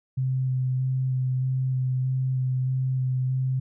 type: tone with vibrato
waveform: sine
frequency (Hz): 129.6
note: C3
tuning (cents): -16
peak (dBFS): -22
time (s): 0.17-3.6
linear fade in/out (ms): 10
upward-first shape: square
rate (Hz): 1.6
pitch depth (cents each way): 11
effects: none